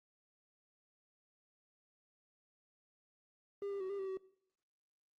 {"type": "tone with pitch steps", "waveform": "triangle", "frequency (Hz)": [401.2, 397.8, 376.7, 399.8, 385.1, 379.8], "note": ["G4", "G4", "F#4", "G4", "G4", "F#4"], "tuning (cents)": [40, 25, 31, 34, -31, 45], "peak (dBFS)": -36, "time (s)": [3.62, 4.172], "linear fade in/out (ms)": 2, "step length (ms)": 92, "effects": ["noise-tail reverb RT60 0.7 s tail -21 dB re dry", "Opus 24 kbps"]}